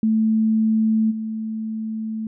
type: tone with level steps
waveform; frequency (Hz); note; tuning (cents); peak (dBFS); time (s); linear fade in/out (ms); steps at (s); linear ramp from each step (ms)
sine; 220; A3; 0; -15 / -24; 0.03-2.27; 2; 1.1; 20
effects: none